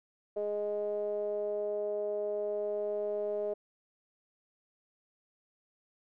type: ring-modulated tone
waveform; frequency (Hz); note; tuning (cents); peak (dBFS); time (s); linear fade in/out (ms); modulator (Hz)
triangle; 103.83; G#2; 0; -26; 0.36-3.54; 10; 519
effects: none